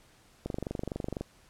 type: click train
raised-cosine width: 2 ms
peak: -20 dBFS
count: 19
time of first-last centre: 0.46-1.21 s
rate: 24 Hz
effects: pink hiss -61 dBFS RMS until 1.49 s + low-pass 11000 Hz 12 dB/octave